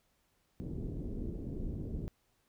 pink low-pass noise, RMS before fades -39 dBFS, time 0.6-2.08 s, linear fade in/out 0 ms, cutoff 380 Hz, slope 24 dB/octave, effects pink hiss -75 dBFS RMS until 2.48 s

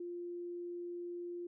sine tone, 349.2 Hz, F4, in tune, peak -40 dBFS, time 0-1.47 s, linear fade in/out 5 ms, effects none

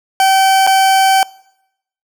40% pulse tone with dropouts, 770 Hz, G5, 31 cents flat, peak -7 dBFS, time 0.2-1.23 s, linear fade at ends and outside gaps 1 ms, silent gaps 0.667-0.673 s, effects noise-tail reverb RT60 0.8 s tail -23 dB re dry

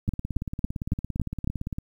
two click trains, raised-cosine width 5 ms, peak -18 / -12 dBFS, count 31 / 6, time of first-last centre 0.08-1.785 / 0.09-1.475 s, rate 17.6 / 3.61 Hz, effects 9-bit

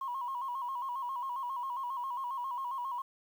sine tone with vibrato, 1021 Hz, C6, 43 cents flat, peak -33 dBFS, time 0.01-3.02 s, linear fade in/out 5 ms, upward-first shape square, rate 7.4 Hz, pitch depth 88 cents each way, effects tanh soft clip ceiling -29 dBFS + 10-bit

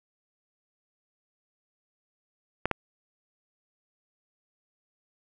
clicks, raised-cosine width 0.5 ms, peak -10 dBFS, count 2, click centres 2.656 / 2.713 s, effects none

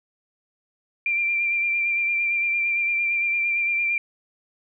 sine tone with vibrato, 2372 Hz, D7, 17 cents sharp, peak -20 dBFS, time 1.06-3.98 s, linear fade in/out 2 ms, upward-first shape sine, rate 8.8 Hz, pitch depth 24 cents each way, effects none

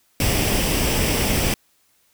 pink noise with comb filter, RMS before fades -20 dBFS, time 0.2-1.54 s, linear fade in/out 2 ms, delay 0.37 ms, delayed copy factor +0.5, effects white hiss -62 dBFS RMS until 2.13 s

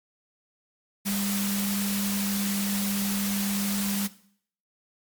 sine tone in noise, 200 Hz, G3, 35 cents sharp, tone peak -27 dBFS, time 1.05-4.08 s, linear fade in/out 20 ms, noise white, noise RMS -31 dBFS, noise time 1.05-4.08 s, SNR +1 dB, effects noise-tail reverb RT60 0.6 s tail -17 dB re dry + MP3 96 kbps

